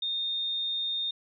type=tone; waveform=sine; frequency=3660 Hz; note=A#7; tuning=32 cents flat; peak=-28 dBFS; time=0.02-1.11 s; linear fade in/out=5 ms; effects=none